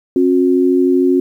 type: tone pair together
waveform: sine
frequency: 269.4 / 362.4 Hz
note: C#4 / F#4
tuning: -49 / -36 cents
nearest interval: perfect fourth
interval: 513 cents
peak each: -12 dBFS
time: 0.16-1.2 s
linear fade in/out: 2 ms
effects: 8-bit